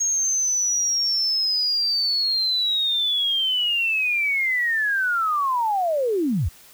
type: linear sweep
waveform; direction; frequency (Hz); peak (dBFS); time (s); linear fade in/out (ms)
sine; down; 6560 to 58.8; -19; 0-6.49; 10
effects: white hiss -49 dBFS RMS until 6.73 s